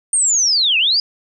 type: linear two-way sweep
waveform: sine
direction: down then up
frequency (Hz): 8870 to 2489 to 5020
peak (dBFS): -12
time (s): 0.13-1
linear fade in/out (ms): 2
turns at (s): 0.78
effects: none